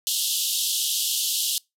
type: band-pass noise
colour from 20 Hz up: pink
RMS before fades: -25 dBFS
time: 0.07-1.58 s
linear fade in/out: 0 ms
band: 2900 to 15000 Hz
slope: 96 dB/octave
effects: noise-tail reverb RT60 0.2 s tail -25 dB re dry